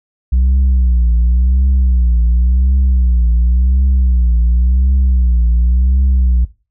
sine tone with vibrato, 61.74 Hz, B1, in tune, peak -6 dBFS, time 0.32-6.45 s, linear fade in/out 10 ms, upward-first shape triangle, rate 0.92 Hz, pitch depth 120 cents each way, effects noise-tail reverb RT60 0.3 s tail -18 dB re dry + tanh soft clip ceiling -7 dBFS

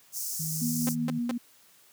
pink high-pass noise, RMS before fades -34 dBFS, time 0.12-0.96 s, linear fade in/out 50 ms, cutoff 5400 Hz, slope 48 dB/octave
sine tone, 158 Hz, D#3, 27 cents sharp, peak -32 dBFS, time 0.39-1.19 s, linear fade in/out 10 ms
sine tone with tremolo, 239 Hz, A#3, 43 cents sharp, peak -26 dBFS, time 0.61-1.38 s, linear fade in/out 10 ms, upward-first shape triangle, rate 5.4 Hz, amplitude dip 40%
sawtooth tone bursts, 259.4 Hz, C4, 15 cents flat, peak -25 dBFS, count 3, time 0.87-1.313 s, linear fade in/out 2 ms, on 21 ms, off 190 ms
effects white hiss -59 dBFS RMS until 1.92 s + high-pass 100 Hz 12 dB/octave

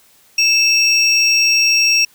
triangle tone pair together, 2637 / 5588 Hz, E7 / F8, 0 / 0 cents, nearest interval octave + minor second, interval 1300 cents, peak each -12 dBFS, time 0.38-2.05 s, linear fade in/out 5 ms, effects white hiss -51 dBFS RMS until 2.14 s

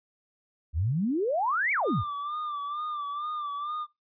sine exponential two-way sweep, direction up then down, 70 to 2349 to 70 Hz, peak -24 dBFS, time 0.73-2.04 s, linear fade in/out 50 ms, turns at 1.72 s
triangle tone with vibrato, 1184 Hz, D6, 14 cents sharp, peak -29 dBFS, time 1.83-3.87 s, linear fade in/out 50 ms, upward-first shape sine, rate 2.2 Hz, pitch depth 64 cents each way
effects noise-tail reverb RT60 0.2 s tail -19 dB re dry + resampled to 11025 Hz

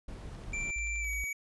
brown noise, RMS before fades -42 dBFS, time 0.08-0.71 s, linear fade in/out 5 ms
click train, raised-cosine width 0.2 ms, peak -39 dBFS, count 10, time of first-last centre 0.35-1.133 s, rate 11.5 Hz
square tone with pitch glide, 2349 to 2264 Hz, D7 to C#7, 0 to +36 cents, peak -34 dBFS, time 0.53-1.33 s, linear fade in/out 5 ms, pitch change -64 cents, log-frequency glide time 1-1.09 s
sine tone, 55 Hz, A1, in tune, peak -36 dBFS, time 0.76-1.24 s, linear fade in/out 0 ms
effects resampled to 24000 Hz

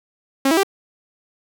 sawtooth tone with pitch steps, 271.1 / 326.1 / 392.4 Hz, C#4 / E4 / G4, -38 / -19 / +2 cents, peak -10 dBFS, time 0.45-0.633 s, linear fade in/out 5 ms, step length 61 ms, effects none

